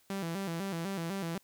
sawtooth tone with vibrato, 180.5 Hz, F#3, 43 cents flat, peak -30 dBFS, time 0.1-1.38 s, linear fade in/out 2 ms, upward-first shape square, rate 4 Hz, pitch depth 140 cents each way, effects white hiss -67 dBFS RMS until 1.43 s

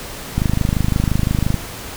click train, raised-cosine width 5 ms, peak -4 dBFS, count 31, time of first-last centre 0.38-1.543 s, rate 25.8 Hz, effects pink hiss -31 dBFS RMS until 1.96 s

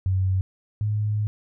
sine tone pair in turn, 94.3 / 105.62 Hz, F#2 / G#2, +33 / +30 cents, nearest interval major second, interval 197 cents, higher second, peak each -19 / -21 dBFS, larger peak first, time 0.06-0.41 / 0.81-1.27 s, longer second, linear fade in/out 0 ms, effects none

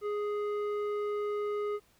square tone with low-pass filter, 415.3 Hz, G#4, in tune, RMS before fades -33 dBFS, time 0.01-1.8 s, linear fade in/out 50 ms, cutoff 1400 Hz, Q 0.91, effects pink hiss -66 dBFS RMS until 1.99 s

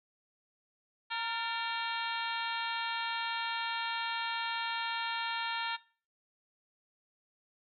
harmonic tone with a mistuned harmonic, 462.4 Hz, A#4, 14 cents flat, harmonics 2 / 3 / 4 / 5 / 6 / 7 / 8 / 9, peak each -38 / -40 / -41 / -42 / -43 / -43 / -44 / -45 dBFS, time 1.1-5.77 s, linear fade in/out 20 ms, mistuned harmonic 4, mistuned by -63 cents, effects noise-tail reverb RT60 0.4 s tail -21 dB re dry

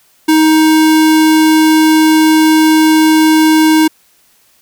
square tone, 314.2 Hz, D#4, 17 cents sharp, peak -6 dBFS, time 0.28-3.88 s, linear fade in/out 10 ms, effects white hiss -51 dBFS RMS until 4.61 s

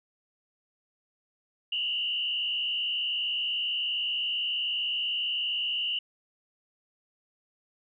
sine tone with frequency modulation, 2900 Hz, F#7, 35 cents flat, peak -27 dBFS, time 1.72-5.99 s, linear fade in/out 5 ms, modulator 67.1 Hz, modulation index 1.8, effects none

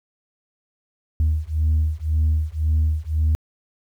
sine beating tone pair, 76.9 / 78.8 Hz, D#2 / D#2, -20 / +23 cents, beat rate 1.9 Hz, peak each -19 dBFS, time 1.2-3.35 s, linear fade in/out 0 ms, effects tanh soft clip ceiling -13 dBFS + 9-bit

